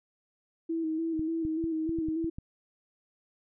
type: tone with vibrato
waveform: sine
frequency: 322.5 Hz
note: E4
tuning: 38 cents flat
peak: -28 dBFS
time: 0.69-2.3 s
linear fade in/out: 10 ms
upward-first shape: square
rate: 3.4 Hz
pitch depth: 32 cents each way
type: clicks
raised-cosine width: 5 ms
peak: -27 dBFS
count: 8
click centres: 1.194 / 1.451 / 1.641 / 1.893 / 1.987 / 2.086 / 2.244 / 2.385 s
effects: none